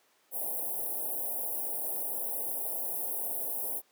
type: band-stop noise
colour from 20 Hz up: white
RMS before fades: -34 dBFS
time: 0.31-3.82 s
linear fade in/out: 50 ms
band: 830 to 10000 Hz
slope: 48 dB/octave
effects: pink hiss -67 dBFS RMS until 3.91 s + high-pass 400 Hz 12 dB/octave